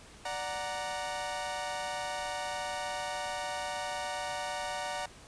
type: chord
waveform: sawtooth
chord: D augmented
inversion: none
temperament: equal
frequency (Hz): 587.3 / 740 / 932.3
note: D5 / F#5 / A#5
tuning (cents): 0 / 0 / 0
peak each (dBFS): -36 / -34 / -35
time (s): 0.25-5.06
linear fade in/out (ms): 5
effects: pink hiss -53 dBFS RMS until 5.27 s + resampled to 22050 Hz